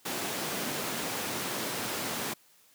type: high-pass noise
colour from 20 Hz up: pink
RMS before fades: -34 dBFS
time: 0.05-2.34 s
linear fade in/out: 10 ms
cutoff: 170 Hz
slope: 12 dB/octave
effects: white hiss -62 dBFS RMS until 2.74 s + high-pass 100 Hz 12 dB/octave

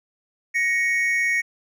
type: tone pair together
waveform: triangle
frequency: 1883 / 2220 Hz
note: A#6 / C#7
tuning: +17 / +2 cents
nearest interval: minor third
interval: 285 cents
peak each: -20 dBFS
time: 0.54-1.42 s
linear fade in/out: 20 ms
effects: none

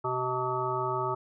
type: harmonic tone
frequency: 127.1 Hz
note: C3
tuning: 50 cents flat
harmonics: 1 / 3 / 5 / 7 / 9 / 10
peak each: -37 / -33 / -37 / -33 / -34 / -35 dBFS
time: 0.04-1.15 s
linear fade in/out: 10 ms
effects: none

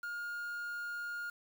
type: tone with quantisation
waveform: triangle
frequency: 1421 Hz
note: F6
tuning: 30 cents sharp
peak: -36 dBFS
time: 0.03-1.3 s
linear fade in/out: 5 ms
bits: 9
effects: none

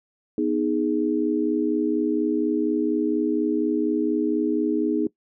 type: chord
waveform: sine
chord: G# minor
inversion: first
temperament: equal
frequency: 246.9 / 311.1 / 415.3 Hz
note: B3 / D#4 / G#4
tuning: 0 / 0 / 0 cents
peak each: -26 / -22 / -26 dBFS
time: 0.38-5.07 s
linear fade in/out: 2 ms
effects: noise-tail reverb RT60 0.1 s tail -20 dB re dry

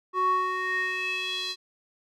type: tone with band-pass filter sweep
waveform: square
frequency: 370.6 Hz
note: F#4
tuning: 3 cents sharp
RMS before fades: -28 dBFS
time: 0.13-1.56 s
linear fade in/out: 50 ms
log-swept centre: 940 to 4200 Hz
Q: 4.6
effects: none

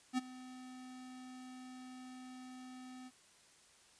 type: tone with ADSR envelope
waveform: square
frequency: 254.9 Hz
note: C4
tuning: 45 cents flat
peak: -31 dBFS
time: 0.13-3.11 s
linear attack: 48 ms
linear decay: 21 ms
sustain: -19 dB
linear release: 41 ms
effects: white hiss -65 dBFS RMS until 3.99 s + resampled to 22050 Hz

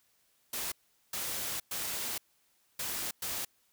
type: noise bursts at uneven times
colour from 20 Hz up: white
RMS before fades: -36 dBFS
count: 5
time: 0.53-0.72 / 1.13-1.6 / 1.71-2.18 / 2.79-3.11 / 3.22-3.45 s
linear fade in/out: 5 ms
effects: white hiss -71 dBFS RMS until 3.72 s

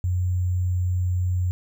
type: tone with sample-and-hold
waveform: sine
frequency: 90.3 Hz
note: F#2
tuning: 42 cents flat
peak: -20 dBFS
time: 0.04-1.51 s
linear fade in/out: 0 ms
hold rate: 7350 Hz
effects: none

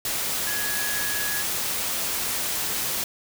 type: tone in noise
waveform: sine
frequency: 1677 Hz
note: G#6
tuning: 16 cents sharp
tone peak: -30 dBFS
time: 0.47-1.42 s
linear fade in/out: 2 ms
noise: white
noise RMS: -27 dBFS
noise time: 0.05-3.04 s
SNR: -6 dB
effects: none

